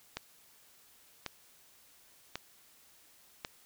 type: click train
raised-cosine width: 0.2 ms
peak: -19 dBFS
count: 4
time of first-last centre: 0.17-3.449 s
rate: 0.915 Hz
effects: white hiss -62 dBFS RMS until 3.65 s